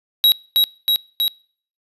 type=tone with echo; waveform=square; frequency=3850 Hz; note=B7; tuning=45 cents flat; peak=-10 dBFS; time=0.24-0.32 s; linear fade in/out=0 ms; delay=320 ms; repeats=3; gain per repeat=-2 dB; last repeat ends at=1.28 s; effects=noise-tail reverb RT60 0.5 s tail -25 dB re dry + resampled to 32000 Hz

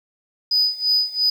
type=tone with tremolo; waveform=sine; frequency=4978 Hz; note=D#8; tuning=in tune; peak=-12 dBFS; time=0.51-1.3 s; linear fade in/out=5 ms; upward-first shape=sine; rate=2.9 Hz; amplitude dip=90%; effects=tanh soft clip ceiling -12 dBFS + 8-bit

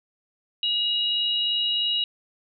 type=tone pair together; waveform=sine; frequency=2875 / 3838 Hz; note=F7 / A#7; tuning=+50 / +50 cents; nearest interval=perfect fourth; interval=500 cents; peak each=-23 / -26 dBFS; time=0.63-2.04 s; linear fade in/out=2 ms; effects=none

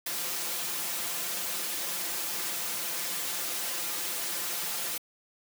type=noise with comb filter; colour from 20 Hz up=white; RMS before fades=-33 dBFS; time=0.06-4.98 s; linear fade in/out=5 ms; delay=5.8 ms; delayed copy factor=+0.8; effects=high-pass 200 Hz 12 dB/octave

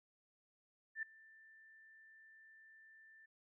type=tone with ADSR envelope; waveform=sine; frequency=1776 Hz; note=A6; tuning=16 cents sharp; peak=-37 dBFS; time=0.95-3.26 s; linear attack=77 ms; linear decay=4 ms; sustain=-23 dB; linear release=8 ms; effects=none

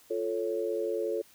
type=chord; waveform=sine; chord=F augmented; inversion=none; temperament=equal; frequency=349.2 / 440 / 554.4 Hz; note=F4 / A4 / C#5; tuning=0 / 0 / 0 cents; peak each=-34 / -31 / -34 dBFS; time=0.1-1.22 s; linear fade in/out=10 ms; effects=white hiss -59 dBFS RMS until 1.34 s

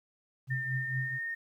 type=tone with tremolo; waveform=sine; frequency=130 Hz; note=C3; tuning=11 cents flat; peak=-29 dBFS; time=0.47-1.19 s; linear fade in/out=50 ms; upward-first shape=triangle; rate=4.4 Hz; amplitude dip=90%
type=tone with pitch glide; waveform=sine; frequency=1805 to 1837.6 Hz; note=A6 to A#6; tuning=+44 to -25 cents; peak=-33 dBFS; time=0.5-1.35 s; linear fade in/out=10 ms; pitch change=+31 cents; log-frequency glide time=0.66-1.23 s
effects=11-bit

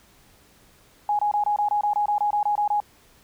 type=tone bursts; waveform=sine; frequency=830.6 Hz; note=G#5; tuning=in tune; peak=-19 dBFS; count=14; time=1.09-2.802 s; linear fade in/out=2 ms; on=100 ms; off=24 ms; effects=pink hiss -56 dBFS RMS until 3.23 s

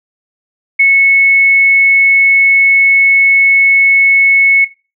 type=tone; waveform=sine; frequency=2200 Hz; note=C#7; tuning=14 cents flat; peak=-4 dBFS; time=0.79-4.65 s; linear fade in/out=10 ms; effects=noise-tail reverb RT60 0.3 s tail -18 dB re dry

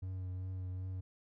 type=tone with vibrato; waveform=triangle; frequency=92.7 Hz; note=F#2; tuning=4 cents sharp; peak=-36 dBFS; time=0.02-1.01 s; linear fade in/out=10 ms; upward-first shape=triangle; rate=2.6 Hz; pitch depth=23 cents each way; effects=none

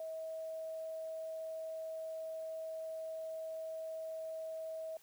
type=tone; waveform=sine; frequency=642 Hz; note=E5; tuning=46 cents flat; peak=-40 dBFS; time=0-4.97 s; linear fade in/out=2 ms; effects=white hiss -65 dBFS RMS until 5.02 s

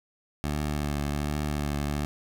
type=tone with vibrato; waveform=15% pulse; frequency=73.42 Hz; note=D2; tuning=in tune; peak=-21 dBFS; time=0.44-2.05 s; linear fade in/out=0 ms; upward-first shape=triangle; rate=1.3 Hz; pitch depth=35 cents each way; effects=none

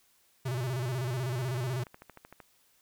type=tone with vibrato; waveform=square; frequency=126 Hz; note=B2; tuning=35 cents sharp; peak=-31 dBFS; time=0.45-1.84 s; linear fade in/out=10 ms; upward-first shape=square; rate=16 Hz; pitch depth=95 cents each way
type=click train; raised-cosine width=0.5 ms; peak=-32 dBFS; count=14; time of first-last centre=1.41-2.402 s; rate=13.1 Hz
effects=white hiss -67 dBFS RMS until 2.81 s

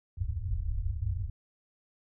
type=low-pass noise; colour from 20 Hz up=white; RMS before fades=-32 dBFS; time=0.17-1.3 s; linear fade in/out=5 ms; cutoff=110 Hz; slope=96 dB/octave; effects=none

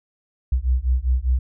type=beating tone pair; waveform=sine; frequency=60.7 / 65.7 Hz; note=B1 / C2; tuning=-29 / +8 cents; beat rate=5 Hz; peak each=-20 dBFS; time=0.52-1.39 s; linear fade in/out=5 ms; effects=none

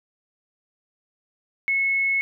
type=tone; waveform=sine; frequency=2190 Hz; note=C#7; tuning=22 cents flat; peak=-19 dBFS; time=1.68-2.21 s; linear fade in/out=0 ms; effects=none

